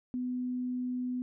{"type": "tone", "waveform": "sine", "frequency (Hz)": 250, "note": "B3", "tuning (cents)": 21, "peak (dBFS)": -31, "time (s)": [0.14, 1.22], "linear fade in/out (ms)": 0, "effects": []}